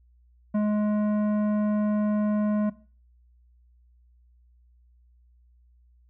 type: tone with tanh clipping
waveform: sine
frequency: 210 Hz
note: G#3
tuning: 19 cents sharp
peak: -23 dBFS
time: 0.54-2.7 s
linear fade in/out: 10 ms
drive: 12 dB
effects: noise-tail reverb RT60 0.4 s tail -19 dB re dry + added 60 Hz sine -56 dBFS peak until 6.09 s